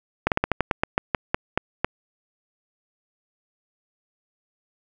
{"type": "slowing click train", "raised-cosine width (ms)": 0.5, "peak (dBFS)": -4, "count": 13, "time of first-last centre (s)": [0.27, 1.846], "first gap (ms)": 48, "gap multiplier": 1.17, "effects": []}